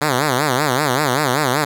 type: tone with vibrato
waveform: 5% pulse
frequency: 137.7 Hz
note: C#3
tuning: 11 cents flat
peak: -4 dBFS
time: 0.01-1.65 s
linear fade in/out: 10 ms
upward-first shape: sine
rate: 5.2 Hz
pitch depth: 200 cents each way
effects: none